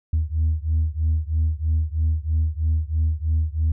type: beating tone pair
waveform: sine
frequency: 77.6 / 80.7 Hz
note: D#2 / E2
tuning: -4 / -36 cents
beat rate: 3.1 Hz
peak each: -20 / -21 dBFS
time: 0.13-3.72 s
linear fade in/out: 5 ms
effects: tanh soft clip ceiling -14 dBFS